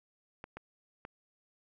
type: clicks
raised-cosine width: 0.5 ms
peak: -28 dBFS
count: 3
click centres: 0.441 / 0.57 / 1.051 s
effects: none